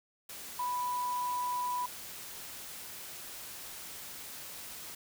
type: tone in noise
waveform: sine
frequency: 987.8 Hz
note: B5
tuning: in tune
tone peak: -31 dBFS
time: 0.59-1.86 s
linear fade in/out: 5 ms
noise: white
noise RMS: -45 dBFS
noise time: 0.29-4.95 s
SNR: +11 dB
effects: none